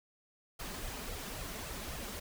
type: noise with flanger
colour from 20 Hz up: pink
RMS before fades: -42 dBFS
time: 0.59-2.2 s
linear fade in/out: 10 ms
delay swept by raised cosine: 1.5 to 5 ms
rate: 3.7 Hz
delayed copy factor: +0.65
effects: none